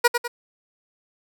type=tone with echo; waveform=15% pulse; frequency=479.9 Hz; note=B4; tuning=50 cents flat; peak=-6 dBFS; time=0.04-0.08 s; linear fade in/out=10 ms; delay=100 ms; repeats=2; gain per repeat=-7 dB; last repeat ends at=0.28 s; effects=none